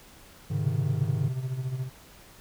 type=chord; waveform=triangle; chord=Ab suspended fourth; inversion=none; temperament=equal; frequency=103.83 / 138.59 / 155.56 Hz; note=Ab2 / Db3 / Eb3; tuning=0 / 0 / 0 cents; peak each=-28 dBFS; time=0.5-1.29 s; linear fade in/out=10 ms
type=tone with tremolo; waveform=triangle; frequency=129.6 Hz; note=C3; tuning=16 cents flat; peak=-24 dBFS; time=0.58-1.9 s; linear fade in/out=50 ms; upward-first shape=sine; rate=14 Hz; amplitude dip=65%
effects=pink hiss -52 dBFS RMS until 2.4 s